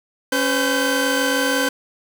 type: tone cluster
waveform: sawtooth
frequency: 275.6 / 505 / 1543 Hz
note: C#4 / B4 / G6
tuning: -10 / +39 / -28 cents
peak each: -18 dBFS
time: 0.32-1.69 s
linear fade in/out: 5 ms
effects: none